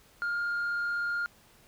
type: tone with frequency modulation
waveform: sine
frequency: 1410 Hz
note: F6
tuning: 16 cents sharp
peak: -26 dBFS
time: 0.22-1.26 s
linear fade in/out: 0 ms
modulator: 36.1 Hz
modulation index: 0.23
effects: tanh soft clip ceiling -27 dBFS + pink hiss -60 dBFS RMS until 1.67 s